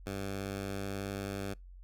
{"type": "tone with pitch glide", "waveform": "10% pulse", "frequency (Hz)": [98, 98.74], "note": ["G2", "G2"], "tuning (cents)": [0, 13], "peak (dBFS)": -28, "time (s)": [0.06, 1.54], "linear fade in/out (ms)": 10, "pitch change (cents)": 13, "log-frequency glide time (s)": [0.45, 1.07], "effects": ["noise-tail reverb RT60 0.2 s tail -25 dB re dry", "added 45 Hz sine -48 dBFS peak until 1.83 s"]}